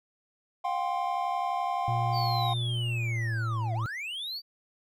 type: chord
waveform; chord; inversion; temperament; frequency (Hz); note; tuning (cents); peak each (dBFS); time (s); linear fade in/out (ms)
triangle; F suspended second; none; equal with one note detuned; 712.3 / 784 / 1046.5; F5 / G5 / C6; +34 / 0 / 0; -29 / -30 / -31; 0.64-2.54; 10
type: tone with pitch glide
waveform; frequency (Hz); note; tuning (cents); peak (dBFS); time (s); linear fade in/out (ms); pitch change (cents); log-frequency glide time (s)
triangle; 119.5 to 112.99; A#2 to A2; +43 to +46; -26; 1.88-3.86; 0; -97; 2.81-3.39
type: linear two-way sweep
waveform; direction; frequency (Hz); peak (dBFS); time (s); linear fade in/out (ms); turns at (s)
triangle; down then up; 4699 to 650 to 4699; -32; 2.12-4.42; 50; 3.74
effects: none